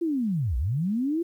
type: linear two-way sweep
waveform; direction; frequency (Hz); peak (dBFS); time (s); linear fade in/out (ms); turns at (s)
sine; down then up; 349.2 to 54.6 to 349.2; -23; 0.01-1.23; 10; 0.57
effects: 10-bit